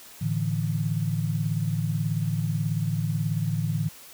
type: chord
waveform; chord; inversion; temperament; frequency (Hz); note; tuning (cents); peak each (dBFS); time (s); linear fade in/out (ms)
sine; A suspended fourth; none; just; 110 / 146.67 / 165; A2 / D3 / E3; 0 / -2 / +2; -28; 0.21-3.89; 10
effects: white hiss -47 dBFS RMS until 4.13 s